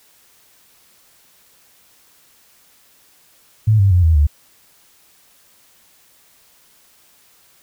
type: tone with pitch steps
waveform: sine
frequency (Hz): 108.6 / 98.44 / 89.24 / 80.89 / 73.32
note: A2 / G2 / F2 / E2 / D2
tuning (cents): -22 / +8 / +38 / -32 / -2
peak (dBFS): -9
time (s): 3.67-4.27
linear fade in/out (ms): 10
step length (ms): 120
effects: white hiss -53 dBFS RMS until 7.62 s